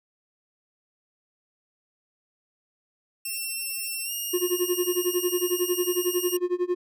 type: tone with pitch glide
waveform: 5% pulse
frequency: 2702 to 2841 Hz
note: E7 to F7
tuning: +42 to +29 cents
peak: -21 dBFS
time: 3.25-6.37 s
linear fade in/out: 5 ms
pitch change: +87 cents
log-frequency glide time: 4.04-4.12 s
type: tone with tremolo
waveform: triangle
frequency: 357.4 Hz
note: F4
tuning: 40 cents sharp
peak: -18 dBFS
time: 4.33-6.75 s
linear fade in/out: 10 ms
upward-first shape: sine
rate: 11 Hz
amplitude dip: 95%
effects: none